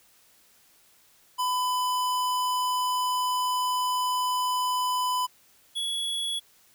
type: tone pair in turn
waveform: square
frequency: 1002 / 3370 Hz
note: B5 / G#7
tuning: +25 / +25 cents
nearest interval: octave + major sixth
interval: 2100 cents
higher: second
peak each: -25 / -28 dBFS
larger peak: first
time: 1.38-5.27 / 5.75-6.4 s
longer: first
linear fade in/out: 20 ms
effects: white hiss -60 dBFS RMS until 6.74 s